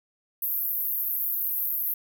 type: band-pass noise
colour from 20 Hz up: pink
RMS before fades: -28 dBFS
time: 0.42-1.94 s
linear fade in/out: 5 ms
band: 12000 to 16000 Hz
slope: 96 dB/octave
effects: none